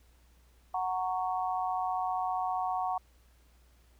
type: chord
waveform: sine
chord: F# major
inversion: none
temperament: just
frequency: 740 / 925 / 1110 Hz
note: F#5 / A#5 / C#6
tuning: 0 / -14 / +2 cents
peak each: -31 / -36 / -36 dBFS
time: 0.74-2.98 s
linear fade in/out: 5 ms
effects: added 60 Hz sine -60 dBFS peak until 3.99 s + pink hiss -68 dBFS RMS until 3.99 s